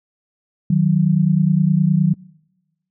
sine tone pair together, 155.56 / 185.21 Hz, D#3 / F#3, 0 / +2 cents, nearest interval minor third, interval 302 cents, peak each -15 dBFS, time 0.7-2.14 s, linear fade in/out 5 ms, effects noise-tail reverb RT60 1.0 s tail -25 dB re dry

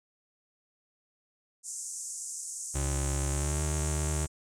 white band-pass noise, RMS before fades -39 dBFS, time 1.63-4.28 s, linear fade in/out 50 ms, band 6300 to 8900 Hz, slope 48 dB/octave
30% pulse tone with pitch glide, 69 to 75.68 Hz, C#2 to D#2, -7 to -47 cents, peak -26 dBFS, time 2.74-4.27 s, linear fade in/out 20 ms, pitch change +160 cents, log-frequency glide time 3.26-3.61 s
effects none

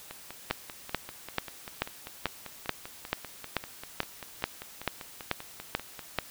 two click trains, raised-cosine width 0.3 ms, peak -23 / -10 dBFS, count 32 / 14, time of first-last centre 0.11-6.188 / 0.51-6.187 s, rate 5.1 / 2.29 Hz, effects white hiss -49 dBFS RMS until 6.3 s

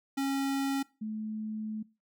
square / sine tone pair in turn, 273.7 / 216.2 Hz, C#4 / A3, -22 / -30 cents, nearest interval major third, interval 408 cents, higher first, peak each -29 / -33 dBFS, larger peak first, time 0.17-0.83 / 1.01-1.83 s, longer second, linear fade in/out 10 ms, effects noise-tail reverb RT60 0.3 s tail -22 dB re dry

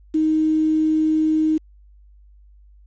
sine tone with quantisation, 312.8 Hz, D#4, 9 cents sharp, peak -15 dBFS, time 0.14-1.58 s, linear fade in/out 10 ms, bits 7, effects added 50 Hz sine -46 dBFS peak until 2.86 s + resampled to 16000 Hz

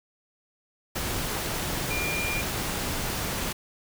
sine tone in noise, 2400 Hz, D7, 37 cents sharp, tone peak -29 dBFS, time 1.9-2.42 s, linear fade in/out 10 ms, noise pink, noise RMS -30 dBFS, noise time 0.95-3.53 s, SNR -2 dB, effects none

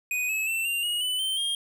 square tone with pitch steps, 2489 / 2583 / 2680 / 2781 / 2886 / 2994 / 3107 / 3224 Hz, D#7 / E7 / E7 / F7 / F#7 / F#7 / G7 / G7, 0 / -36 / +28 / -8 / -44 / +20 / -16 / +48 cents, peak -26 dBFS, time 0.11-1.55 s, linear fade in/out 2 ms, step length 180 ms, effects none

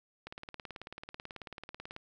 click train, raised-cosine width 0.3 ms, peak -27 dBFS, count 32, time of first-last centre 0.27-1.964 s, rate 18.3 Hz, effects none

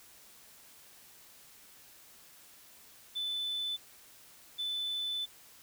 sine tone pair in turn, 3508 / 3508 Hz, A7 / A7, -6 / -6 cents, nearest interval unison, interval 0 cents, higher neither, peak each -31 / -31 dBFS, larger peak neither, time 3.15-3.77 / 4.58-5.26 s, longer second, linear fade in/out 20 ms, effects tanh soft clip ceiling -30 dBFS + white hiss -57 dBFS RMS until 5.62 s

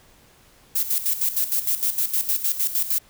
violet noise with tremolo, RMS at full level -21 dBFS, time 0.75-2.99 s, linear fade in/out 10 ms, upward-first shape square, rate 6.5 Hz, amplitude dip 70%, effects pink hiss -54 dBFS RMS until 3.09 s

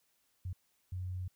sine tone bursts at uneven times, 91.6 Hz, F#2, 17 cents flat, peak -36 dBFS, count 2, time 0.45-0.53 / 0.92-1.28 s, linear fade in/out 5 ms, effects white hiss -75 dBFS RMS until 1.35 s

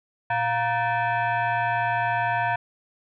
sine tone with frequency modulation, 116.8 Hz, A#2, 4 cents sharp, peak -21 dBFS, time 0.3-2.56 s, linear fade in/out 5 ms, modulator 821 Hz, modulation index 2, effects none

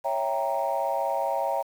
sine chord, C# diminished seventh, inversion none, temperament equal, 554.4 / 659.3 / 784 / 932.3 Hz, C#5 / E5 / G5 / Bb5, 0 / 0 / 0 / 0 cents, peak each -29 dBFS, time 0.04-1.63 s, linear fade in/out 20 ms, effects tanh soft clip ceiling -16 dBFS + 8-bit

